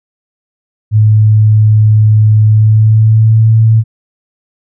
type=tone with pitch glide; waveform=sine; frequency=107.6 to 111.52 Hz; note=A2 to A2; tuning=-38 to +24 cents; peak=-3 dBFS; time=0.91-3.84 s; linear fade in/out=50 ms; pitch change=+62 cents; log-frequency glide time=2.45-3.51 s; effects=none